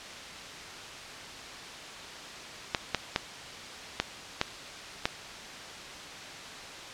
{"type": "clicks", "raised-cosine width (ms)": 0.2, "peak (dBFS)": -7, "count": 6, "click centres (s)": [2.748, 2.947, 3.161, 4, 4.414, 5.055], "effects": ["white hiss -42 dBFS RMS until 6.93 s", "low-pass 5000 Hz 12 dB/octave"]}